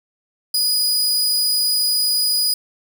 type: tone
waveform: sawtooth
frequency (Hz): 4937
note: D#8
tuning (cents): -14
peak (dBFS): -13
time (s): 0.54-2.54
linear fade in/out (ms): 5
effects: none